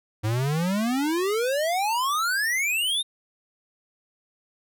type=exponential sweep; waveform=square; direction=up; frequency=103.83 to 3729 Hz; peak=-23 dBFS; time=0.23-3.03 s; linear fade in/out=20 ms; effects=none